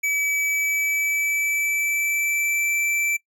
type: tone with pitch glide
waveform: square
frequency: 2291 to 2332 Hz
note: D7 to D7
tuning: -44 to -13 cents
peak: -21 dBFS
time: 0.03-3.17 s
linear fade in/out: 10 ms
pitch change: +31 cents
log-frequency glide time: 0.37-2.75 s
effects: noise-tail reverb RT60 0.1 s tail -22 dB re dry